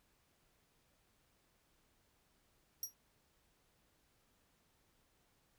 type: tone with exponential decay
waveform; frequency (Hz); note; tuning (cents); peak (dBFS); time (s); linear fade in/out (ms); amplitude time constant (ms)
25% pulse; 5690; F8; +31; -30; 2.83-2.94; 2; 22
effects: pink hiss -75 dBFS RMS until 5.58 s